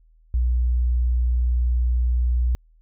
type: tone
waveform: sine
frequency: 60.7 Hz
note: B1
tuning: 29 cents flat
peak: -17 dBFS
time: 0.34-2.55 s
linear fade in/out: 0 ms
effects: added 40 Hz sine -52 dBFS peak until 2.81 s